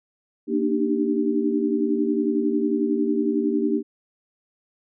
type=chord; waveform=sine; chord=Eb major seventh; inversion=second; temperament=equal with one note detuned; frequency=233.1 / 293.7 / 304.7 / 392 Hz; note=Bb3 / D4 / Eb4 / G4; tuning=0 / 0 / -36 / 0 cents; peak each=-25 dBFS; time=0.47-3.83 s; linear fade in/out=50 ms; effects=none